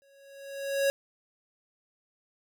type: tone with exponential growth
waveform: square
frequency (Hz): 553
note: C#5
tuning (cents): -4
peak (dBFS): -22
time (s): 0.02-0.9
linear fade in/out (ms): 0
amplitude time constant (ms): 190
effects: none